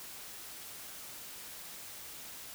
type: silence
effects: white hiss -47 dBFS RMS until 2.54 s